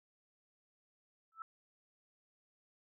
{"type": "tone with exponential growth", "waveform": "sine", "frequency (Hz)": 1318.5, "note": "E6", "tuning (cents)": 0, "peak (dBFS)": -38, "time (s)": [1.32, 1.42], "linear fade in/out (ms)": 1, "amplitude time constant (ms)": 21, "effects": []}